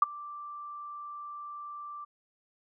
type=tone with ADSR envelope; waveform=sine; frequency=1174.7 Hz; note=D6; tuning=in tune; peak=-15 dBFS; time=0.02-2.05 s; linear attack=4 ms; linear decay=19 ms; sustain=-24 dB; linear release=12 ms; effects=none